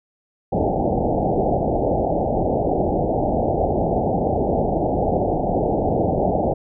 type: low-pass noise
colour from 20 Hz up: white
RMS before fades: -20 dBFS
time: 0.52-6.54 s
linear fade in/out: 10 ms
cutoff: 810 Hz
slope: 96 dB/octave
effects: none